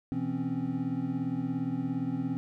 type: tone cluster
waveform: triangle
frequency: 125.2 / 166.1 / 257.8 / 275.1 Hz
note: B2 / E3 / C4 / C#4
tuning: +24 / +13 / -26 / -13 cents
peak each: -36 / -34 / -31 / -32 dBFS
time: 0.12-2.37 s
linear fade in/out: 0 ms
effects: none